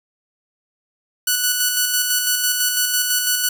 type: tone with tremolo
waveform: 5% pulse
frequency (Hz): 1480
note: F#6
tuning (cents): 0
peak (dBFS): -4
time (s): 1.27-3.49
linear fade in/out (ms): 5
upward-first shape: square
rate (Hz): 6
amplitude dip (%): 35
effects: 7-bit